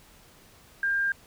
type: tone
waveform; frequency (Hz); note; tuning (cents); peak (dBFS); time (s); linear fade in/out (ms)
sine; 1600; G6; +35; -23; 0.83-1.12; 2
effects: pink hiss -55 dBFS RMS until 1.26 s